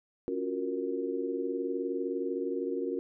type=chord; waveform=sine; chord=Gb major seventh; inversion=second; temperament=equal with one note detuned; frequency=277.2 / 350.4 / 370 / 466.2 Hz; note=Db4 / F4 / Gb4 / Bb4; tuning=0 / +6 / 0 / 0 cents; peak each=-36 / -37 / -35 / -35 dBFS; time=0.28-2.99 s; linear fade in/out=0 ms; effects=none